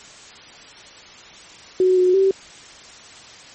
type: tone with pitch steps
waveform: sine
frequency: 370.4 / 365 / 386 Hz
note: F#4 / F#4 / G4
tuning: +2 / -24 / -27 cents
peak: -12 dBFS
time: 1.8-2.31 s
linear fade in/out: 2 ms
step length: 170 ms
effects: white hiss -42 dBFS RMS until 3.54 s + MP3 32 kbps